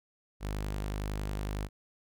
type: tone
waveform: sawtooth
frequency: 50.9 Hz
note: G#1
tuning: 34 cents flat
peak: -29 dBFS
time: 0.4-1.69 s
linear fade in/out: 50 ms
effects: none